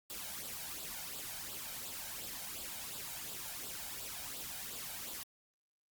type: noise with flanger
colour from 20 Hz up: white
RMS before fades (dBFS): -44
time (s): 0.1-5.23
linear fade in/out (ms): 0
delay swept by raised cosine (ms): 0.24 to 1.34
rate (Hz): 2.8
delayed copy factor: +0.6
effects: Opus 48 kbps